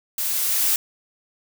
blue noise with level ramp, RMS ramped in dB -25 to -19 dBFS, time 0.18-0.76 s, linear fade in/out 2 ms, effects none

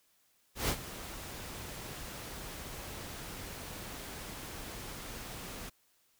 pink noise with ADSR envelope, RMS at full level -30 dBFS, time 0.55-5.7 s, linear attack 140 ms, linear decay 67 ms, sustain -14 dB, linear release 14 ms, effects white hiss -71 dBFS RMS until 6.19 s

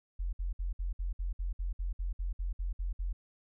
sine tone bursts, 43.65 Hz, F1, in tune, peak -31 dBFS, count 15, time 0.19-3.13 s, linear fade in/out 10 ms, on 140 ms, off 60 ms, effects none

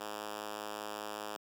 5% pulse tone with high-pass filter, 105.1 Hz, G#2, 21 cents sharp, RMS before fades -42 dBFS, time 0-1.37 s, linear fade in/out 10 ms, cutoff 320 Hz, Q 0.66, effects none

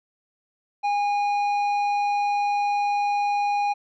sine tone with tanh clipping, 818 Hz, G#5, 26 cents flat, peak -22 dBFS, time 0.83-3.74 s, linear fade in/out 20 ms, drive 9 dB, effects none

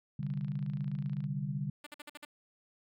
sine chord, C suspended second, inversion none, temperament equal, 130.81 / 146.83 / 196 Hz, C3 / D3 / G3, 0 / 0 / 0 cents, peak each -39 / -35 / -39 dBFS, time 0.19-1.7 s, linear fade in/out 5 ms
click train, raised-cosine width 0.3 ms, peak -40 dBFS, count 29, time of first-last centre 0.23-1.241 s, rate 27.7 Hz
5% pulse tone bursts, 295.3 Hz, D4, 10 cents sharp, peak -33 dBFS, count 6, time 1.84-2.251 s, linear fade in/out 5 ms, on 26 ms, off 51 ms
effects none

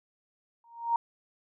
sine tone with exponential growth, 932.3 Hz, A#5, in tune, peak -20 dBFS, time 0.64-0.96 s, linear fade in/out 2 ms, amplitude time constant 69 ms, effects none

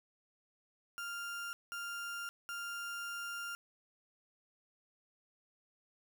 35% pulse tone bursts at uneven times, 1396.9 Hz, F6, in tune, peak -38 dBFS, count 3, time 0.98-1.53 / 1.72-2.29 / 2.49-3.55 s, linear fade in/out 0 ms, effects none

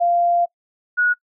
sine tone pair in turn, 694 / 1457.8 Hz, F5 / F#6, -11 / -26 cents, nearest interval octave + minor second, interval 1285 cents, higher second, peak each -14 / -14 dBFS, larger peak neither, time 0-0.46 / 0.97-1.14 s, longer first, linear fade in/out 20 ms, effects noise-tail reverb RT60 0.1 s tail -23 dB re dry

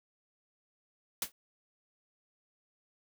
white noise with exponential decay, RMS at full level -29 dBFS, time 1.22-1.32 s, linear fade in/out 2 ms, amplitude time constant 20 ms, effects none

